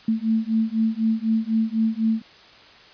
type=beating tone pair; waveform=sine; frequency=220.6 / 224.6 Hz; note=A3 / A3; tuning=+5 / +36 cents; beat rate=4 Hz; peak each=-22 dBFS; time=0.08-2.22 s; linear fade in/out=5 ms; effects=white hiss -48 dBFS RMS until 2.93 s + resampled to 11025 Hz